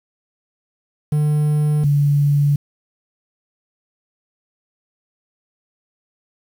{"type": "tone pair in turn", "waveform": ["triangle", "sine"], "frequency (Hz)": [150, 143.87], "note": ["D3", "D3"], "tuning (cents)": [37, -35], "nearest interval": "minor second", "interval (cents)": 72, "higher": "first", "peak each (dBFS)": -12, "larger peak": "neither", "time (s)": [[1.12, 1.84], [1.84, 2.56]], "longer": "neither", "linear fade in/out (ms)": 5, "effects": ["7-bit"]}